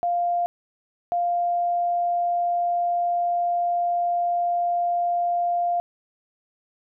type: tone pair in turn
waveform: sine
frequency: 698.5 / 698.5 Hz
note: F5 / F5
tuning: 0 / 0 cents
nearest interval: unison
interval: 0 cents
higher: neither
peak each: -20 dBFS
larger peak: neither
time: 0.03-0.46 / 1.12-5.8 s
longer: second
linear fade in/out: 0 ms
effects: none